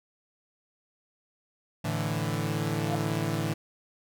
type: chord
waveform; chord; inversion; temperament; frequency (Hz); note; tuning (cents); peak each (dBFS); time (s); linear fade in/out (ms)
sawtooth; A suspended fourth; none; equal; 110 / 146.83 / 164.81; A2 / D3 / E3; 0 / 0 / 0; -28; 1.84-3.54; 10
type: tone with exponential growth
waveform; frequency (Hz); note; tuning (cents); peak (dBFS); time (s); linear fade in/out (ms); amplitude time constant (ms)
sine; 698.5; F5; 0; -26; 2.78-2.95; 1; 36
effects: none